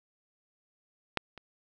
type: clicks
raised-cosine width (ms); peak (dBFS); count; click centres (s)
0.3; -11 / -29; 2; 1.173 / 1.377
effects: none